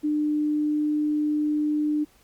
sine tone, 300.1 Hz, D4, 38 cents sharp, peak -21 dBFS, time 0.03-2.05 s, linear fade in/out 20 ms, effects pink hiss -59 dBFS RMS until 2.23 s + Opus 48 kbps

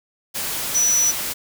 sine tone in noise, 5920 Hz, F#8, in tune, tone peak -15 dBFS, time 0.74-1.12 s, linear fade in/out 20 ms, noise white, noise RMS -26 dBFS, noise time 0.34-1.34 s, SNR +8 dB, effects none

